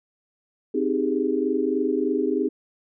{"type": "chord", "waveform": "sine", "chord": "Ab major seventh", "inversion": "first", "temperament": "equal", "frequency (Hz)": [261.6, 311.1, 392, 415.3], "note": ["C4", "Eb4", "G4", "Ab4"], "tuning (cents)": [0, 0, 0, 0], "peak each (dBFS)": -26, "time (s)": [0.74, 2.49], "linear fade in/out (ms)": 10, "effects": []}